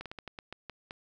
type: slowing click train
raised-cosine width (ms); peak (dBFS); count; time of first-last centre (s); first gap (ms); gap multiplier
0.3; -25; 9; 0.01-0.909; 47; 1.24
effects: none